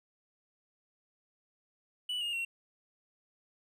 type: tone with pitch steps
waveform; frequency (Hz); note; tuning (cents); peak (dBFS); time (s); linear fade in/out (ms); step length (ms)
triangle; 2960 / 2844 / 2733; F#7 / F7 / F7; 0 / +31 / -38; -31; 2.09-2.45; 5; 120
effects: none